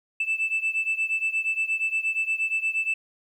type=beating tone pair; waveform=sine; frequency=2637 / 2645.5 Hz; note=E7 / E7; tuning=0 / +6 cents; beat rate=8.5 Hz; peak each=-24 / -26 dBFS; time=0.2-2.94 s; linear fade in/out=5 ms; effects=tanh soft clip ceiling -19 dBFS + 10-bit